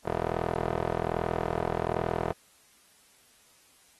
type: tone with band-pass filter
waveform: 15% pulse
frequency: 41.24 Hz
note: E1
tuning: 2 cents sharp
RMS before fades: -31 dBFS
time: 0.05-2.32 s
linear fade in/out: 10 ms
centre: 650 Hz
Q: 1.4
effects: white hiss -61 dBFS RMS until 3.99 s + AAC 32 kbps